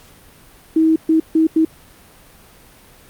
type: tone bursts at uneven times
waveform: sine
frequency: 320 Hz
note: D#4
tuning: 49 cents sharp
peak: -10 dBFS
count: 4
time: 0.76-0.96 / 1.09-1.2 / 1.35-1.47 / 1.56-1.65 s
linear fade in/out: 5 ms
effects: pink hiss -46 dBFS RMS until 3.09 s + Opus 48 kbps